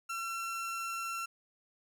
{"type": "tone", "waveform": "30% pulse", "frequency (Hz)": 1354, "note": "E6", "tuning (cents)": 46, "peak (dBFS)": -33, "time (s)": [0.09, 1.26], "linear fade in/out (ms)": 10, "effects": []}